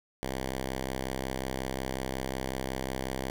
5% pulse tone, 65.5 Hz, C2, 2 cents sharp, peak -21 dBFS, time 0.23-3.3 s, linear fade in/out 0 ms, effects none

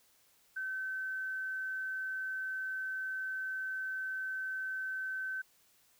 sine tone, 1534 Hz, G6, 38 cents flat, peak -35 dBFS, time 0.56-5.42 s, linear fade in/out 10 ms, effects white hiss -68 dBFS RMS until 5.99 s

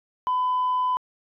sine tone, 1005 Hz, B5, 30 cents sharp, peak -19 dBFS, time 0.27-0.97 s, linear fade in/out 0 ms, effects tanh soft clip ceiling -18 dBFS

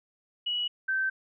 sine tone pair in turn, 2926 / 1550 Hz, F#7 / G6, -20 / -20 cents, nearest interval major seventh, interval 1100 cents, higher first, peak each -27 / -25 dBFS, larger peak second, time 0.46-0.68 / 0.88-1.1 s, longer neither, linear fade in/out 10 ms, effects none

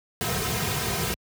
pink noise with comb filter, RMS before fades -27 dBFS, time 0.21-1.14 s, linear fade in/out 0 ms, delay 3.5 ms, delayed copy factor -0.95, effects high-pass 60 Hz 12 dB/octave

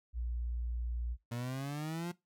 sine tone, 59.2 Hz, A#1, 27 cents sharp, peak -34 dBFS, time 0.13-1.17 s, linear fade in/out 50 ms
30% pulse exponential sweep, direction up, 116.54 to 177.8 Hz, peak -34 dBFS, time 1.31-2.12 s, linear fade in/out 10 ms
effects noise-tail reverb RT60 0.2 s tail -20 dB re dry

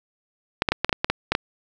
clicks, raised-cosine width 0.3 ms, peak -3 dBFS, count 10, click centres 0.621 / 0.688 / 0.72 / 0.846 / 0.894 / 0.928 / 1.045 / 1.1 / 1.32 / 1.351 s, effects none

